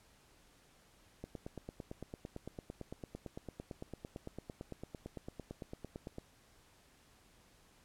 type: click train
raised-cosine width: 2 ms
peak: -30 dBFS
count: 45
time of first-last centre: 1.24-6.184 s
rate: 8.9 Hz
effects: pink hiss -66 dBFS RMS until 7.84 s + low-pass 12000 Hz 12 dB/octave